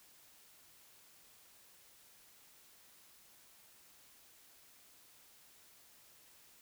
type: silence
effects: white hiss -63 dBFS RMS until 6.61 s